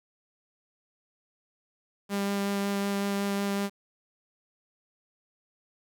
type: tone with vibrato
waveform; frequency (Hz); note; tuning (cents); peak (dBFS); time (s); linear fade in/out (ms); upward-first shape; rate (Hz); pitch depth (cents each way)
sawtooth; 199.7; G3; +32; -23; 2.09-3.7; 50; sine; 5.4; 8
effects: 9-bit